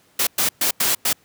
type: noise bursts at uneven times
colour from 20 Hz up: white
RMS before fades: -19 dBFS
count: 5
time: 0.19-0.27 / 0.38-0.49 / 0.61-0.71 / 0.8-0.95 / 1.05-1.13 s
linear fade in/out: 5 ms
effects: pink hiss -57 dBFS RMS until 1.24 s + high-pass 100 Hz 12 dB/octave